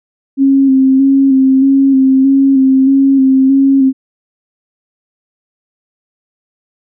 sine tone with vibrato, 268.7 Hz, C4, 46 cents sharp, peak -5 dBFS, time 0.37-3.93 s, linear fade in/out 50 ms, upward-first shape square, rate 1.6 Hz, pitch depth 24 cents each way, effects none

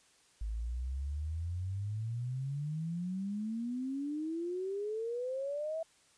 sine exponential sweep, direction up, 51.91 to 659.3 Hz, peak -34 dBFS, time 0.41-5.83 s, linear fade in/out 5 ms, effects white hiss -66 dBFS RMS until 6.17 s + resampled to 22050 Hz

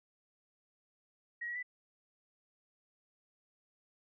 sine tone with pitch steps, 1897 / 1918 / 1986 Hz, A#6 / A#6 / B6, +30 / +49 / +9 cents, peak -37 dBFS, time 1.41-1.629 s, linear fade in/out 10 ms, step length 73 ms, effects none

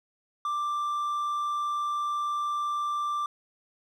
triangle tone, 1179 Hz, D6, 6 cents sharp, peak -25 dBFS, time 0.45-3.26 s, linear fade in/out 2 ms, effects none

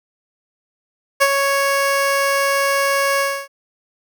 15% pulse tone with ADSR envelope, 554.4 Hz, C#5, in tune, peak -3 dBFS, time 1.2-3.48 s, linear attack 21 ms, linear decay 50 ms, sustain -6 dB, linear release 280 ms, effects none

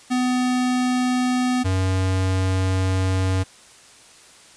square tone pair in turn, 251 / 94.02 Hz, B3 / F#2, +28 / +28 cents, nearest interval octave + perfect fourth, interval 1700 cents, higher first, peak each -19 dBFS, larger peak neither, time 0.1-1.64 / 1.64-3.44 s, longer second, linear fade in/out 20 ms, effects white hiss -48 dBFS RMS until 4.56 s + resampled to 22050 Hz

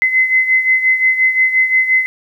sine beating tone pair, 2044 / 2049.7 Hz, C7 / C7, -41 / -36 cents, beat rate 5.7 Hz, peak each -11 / -17 dBFS, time 0.02-2.06 s, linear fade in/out 0 ms, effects 8-bit

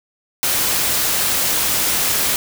white noise, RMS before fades -18 dBFS, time 0.43-2.36 s, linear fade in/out 0 ms, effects none

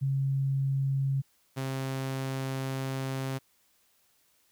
sine / sawtooth tone pair in turn, 136.3 / 133.34 Hz, C#3 / C3, -29 / +33 cents, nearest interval unison, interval 38 cents, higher first, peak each -25 / -27 dBFS, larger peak first, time 0.01-1.22 / 1.56-3.39 s, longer second, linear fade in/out 20 ms, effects white hiss -68 dBFS RMS until 4.51 s

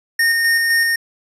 square tone with tremolo, 1838 Hz, A#6, 25 cents flat, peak -13 dBFS, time 0.19-0.96 s, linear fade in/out 5 ms, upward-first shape square, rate 3.9 Hz, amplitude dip 25%, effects resampled to 32000 Hz

